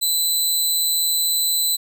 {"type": "tone", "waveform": "15% pulse", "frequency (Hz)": 4009, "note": "B7", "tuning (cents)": 25, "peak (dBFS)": -11, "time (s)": [0.01, 1.77], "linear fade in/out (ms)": 20, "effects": []}